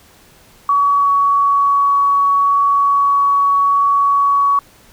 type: tone with pitch glide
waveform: sine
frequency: 1132 to 1124.8 Hz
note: C#6 to C#6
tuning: +36 to +25 cents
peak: -10 dBFS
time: 0.69-4.59 s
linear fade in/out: 2 ms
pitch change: -11 cents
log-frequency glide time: 0.97-1.1 s
effects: pink hiss -47 dBFS RMS until 4.92 s